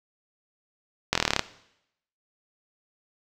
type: slowing click train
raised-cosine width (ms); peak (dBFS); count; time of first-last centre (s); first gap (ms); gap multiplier
0.2; -3; 11; 1.13-1.394; 23; 1.03
effects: noise-tail reverb RT60 0.8 s tail -17 dB re dry